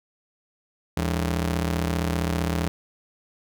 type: ring-modulated tone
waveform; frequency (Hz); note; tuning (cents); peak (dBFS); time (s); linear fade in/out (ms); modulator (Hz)
sawtooth; 123.47; B2; 0; -16; 0.97-2.68; 0; 44.1
effects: none